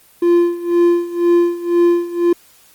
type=tone with tremolo; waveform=triangle; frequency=346.1 Hz; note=F4; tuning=16 cents flat; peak=-6 dBFS; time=0.22-2.33 s; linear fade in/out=5 ms; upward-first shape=sine; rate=2 Hz; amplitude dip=85%; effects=white hiss -49 dBFS RMS until 2.74 s + Opus 24 kbps